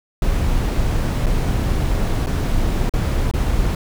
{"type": "noise with dropouts", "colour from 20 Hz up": "brown", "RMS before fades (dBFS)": -18, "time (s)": [0.22, 3.75], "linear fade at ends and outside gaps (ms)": 2, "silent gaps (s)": [[1.26, 1.266], [2.262, 2.269], [2.895, 2.937], [3.313, 3.337]], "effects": []}